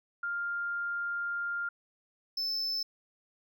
sine / triangle tone pair in turn, 1400 / 5266 Hz, F6 / E8, +4 / -3 cents, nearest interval octave + major seventh, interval 2293 cents, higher second, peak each -31 / -29 dBFS, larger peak second, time 0.23-1.69 / 2.37-2.83 s, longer first, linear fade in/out 5 ms, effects none

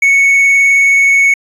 triangle tone with vibrato, 2217 Hz, C#7, in tune, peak -4 dBFS, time 0.02-1.34 s, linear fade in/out 5 ms, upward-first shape sine, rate 19 Hz, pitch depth 10 cents each way, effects resampled to 24000 Hz

